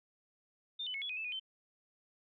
sine tone with pitch steps, 3611 / 3008 / 2192 / 3381 / 2501 / 2629 / 2467 / 3087 Hz, A7 / F#7 / C#7 / G#7 / D#7 / E7 / D#7 / G7, +44 / +28 / -20 / +30 / +8 / -5 / -15 / -27 cents, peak -37 dBFS, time 0.79-1.398 s, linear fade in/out 10 ms, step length 76 ms, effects none

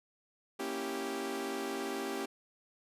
sawtooth chord, A# diminished seventh, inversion none, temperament equal, 233.1 / 277.2 / 329.6 / 392 Hz, A#3 / C#4 / E4 / G4, 0 / 0 / 0 / 0 cents, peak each -40 / -37 / -40 / -34 dBFS, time 0.59-2.26 s, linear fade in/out 10 ms, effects resampled to 32000 Hz

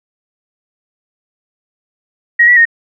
sine tone with pitch steps, 1891 / 1949 / 1854 Hz, A#6 / B6 / A#6, +24 / -23 / -10 cents, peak -4 dBFS, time 2.39-2.654 s, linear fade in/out 10 ms, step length 88 ms, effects none

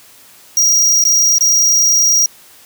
square tone with dropouts, 5710 Hz, F8, 37 cents sharp, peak -9 dBFS, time 0.57-2.26 s, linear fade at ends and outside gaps 2 ms, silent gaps 1.04-1.051 / 1.384-1.408 s, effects white hiss -43 dBFS RMS until 2.65 s + high-pass 60 Hz 12 dB/octave

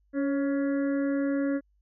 harmonic tone with a mistuned harmonic, 280.5 Hz, C#4, 21 cents sharp, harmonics 1 / 2 / 4 / 5 / 6 / 7, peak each -25 / -32 / -48 / -44 / -43 / -49 dBFS, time 0.13-1.61 s, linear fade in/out 50 ms, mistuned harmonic 2, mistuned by -35 cents, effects added 50 Hz sine -64 dBFS peak until 1.81 s

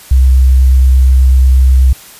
sine tone with vibrato, 65 Hz, C2, 11 cents flat, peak -3 dBFS, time 0.11-1.93 s, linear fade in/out 5 ms, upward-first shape sine, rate 8.3 Hz, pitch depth 10 cents each way, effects white hiss -35 dBFS RMS until 2.19 s + resampled to 32000 Hz

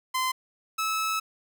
sawtooth tone pair in turn, 1032 / 1300.2 Hz, C6 / E6, -24 / -24 cents, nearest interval major third, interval 400 cents, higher second, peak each -21 / -22 dBFS, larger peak first, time 0.14-0.32 / 0.78-1.2 s, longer second, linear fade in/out 10 ms, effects none

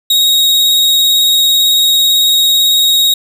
40% pulse tone with vibrato, 3772 Hz, A#7, 20 cents sharp, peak -6 dBFS, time 0.1-3.14 s, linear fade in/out 5 ms, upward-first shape square, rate 18 Hz, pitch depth 10 cents each way, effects none

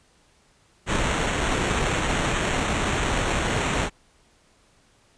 pink noise with sample-and-hold, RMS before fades -24 dBFS, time 0.86-3.9 s, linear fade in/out 50 ms, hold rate 4900 Hz, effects pink hiss -60 dBFS RMS until 5.17 s + resampled to 22050 Hz

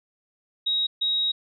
sine tone bursts at uneven times, 3800 Hz, A#7, 33 cents sharp, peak -21 dBFS, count 2, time 0.66-0.87 / 1.01-1.32 s, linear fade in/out 10 ms, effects none

